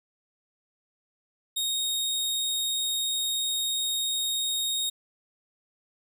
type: tone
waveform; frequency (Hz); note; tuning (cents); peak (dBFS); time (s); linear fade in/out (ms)
sawtooth; 3729; A#7; 0; -23; 1.56-4.9; 10
effects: none